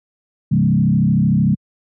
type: tone with frequency modulation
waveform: sine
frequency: 172.1 Hz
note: F3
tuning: 25 cents flat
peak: -11 dBFS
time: 0.51-1.55 s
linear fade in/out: 10 ms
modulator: 33.2 Hz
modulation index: 1.6
effects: high-pass 80 Hz 12 dB/octave